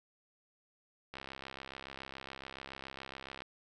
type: click train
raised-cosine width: 0.3 ms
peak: -28 dBFS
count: 154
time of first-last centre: 1.14-3.42 s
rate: 67.1 Hz
effects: none